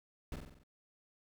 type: noise with echo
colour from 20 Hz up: brown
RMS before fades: -41 dBFS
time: 0.32-0.36 s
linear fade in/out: 2 ms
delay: 46 ms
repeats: 6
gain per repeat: -4 dB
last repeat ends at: 0.636 s
effects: none